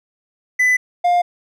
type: tone pair in turn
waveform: triangle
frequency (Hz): 2000 / 705.6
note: B6 / F5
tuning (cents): +21 / +18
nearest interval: octave + tritone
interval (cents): 1803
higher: first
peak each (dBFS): -10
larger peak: neither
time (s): 0.59-0.77 / 1.04-1.22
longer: neither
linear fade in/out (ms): 10
effects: none